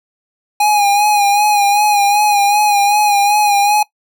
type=tone with vibrato; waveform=square; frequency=823 Hz; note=G#5; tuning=16 cents flat; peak=-10 dBFS; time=0.6-3.83 s; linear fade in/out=5 ms; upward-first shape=sine; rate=2.6 Hz; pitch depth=42 cents each way; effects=noise-tail reverb RT60 0.1 s tail -20 dB re dry